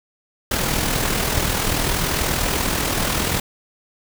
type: noise with amplitude modulation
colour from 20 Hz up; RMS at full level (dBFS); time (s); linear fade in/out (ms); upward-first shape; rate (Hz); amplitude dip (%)
pink; -19; 0.51-3.4; 5; sine; 40.6; 45
effects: none